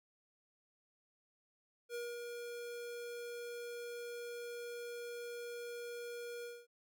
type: tone with ADSR envelope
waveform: square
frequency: 476.8 Hz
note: A#4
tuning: 39 cents sharp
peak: -40 dBFS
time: 1.89-6.67 s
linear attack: 58 ms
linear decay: 220 ms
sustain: -4 dB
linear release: 230 ms
effects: none